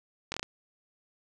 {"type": "slowing click train", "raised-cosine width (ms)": 0.2, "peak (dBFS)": -16, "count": 5, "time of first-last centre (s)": [0.32, 0.43], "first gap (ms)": 21, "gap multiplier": 1.18, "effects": []}